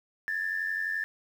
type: tone pair together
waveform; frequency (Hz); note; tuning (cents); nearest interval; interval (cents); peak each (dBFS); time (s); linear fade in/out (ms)
sine; 1686.3 / 1778; G#6 / A6; +26 / +18; minor second; 92; -33 / -29; 0.28-1.04; 0
effects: tanh soft clip ceiling -22 dBFS + 9-bit